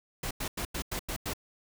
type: noise bursts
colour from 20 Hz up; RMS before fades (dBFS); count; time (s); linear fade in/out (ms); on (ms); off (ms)
pink; -34; 7; 0.23-1.335; 5; 79; 92
effects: none